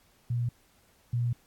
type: tone pair in turn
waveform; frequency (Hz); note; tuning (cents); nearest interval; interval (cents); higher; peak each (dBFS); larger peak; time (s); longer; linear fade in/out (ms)
sine; 120 / 120; B2 / B2; -49 / -49; unison; 0; neither; -26 / -25; second; 0.3-0.49 / 1.13-1.33; second; 5
effects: pink hiss -64 dBFS RMS until 1.46 s + AAC 64 kbps